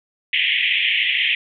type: band-pass noise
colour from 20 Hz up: white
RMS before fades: -19 dBFS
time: 0.33-1.35 s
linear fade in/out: 2 ms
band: 1900 to 3300 Hz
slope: 96 dB/octave
effects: none